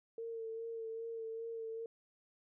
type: tone with vibrato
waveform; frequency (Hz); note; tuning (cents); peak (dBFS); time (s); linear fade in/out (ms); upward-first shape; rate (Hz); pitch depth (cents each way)
sine; 453.5; A#4; -48; -40; 0.18-1.86; 2; sine; 2.5; 24
effects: none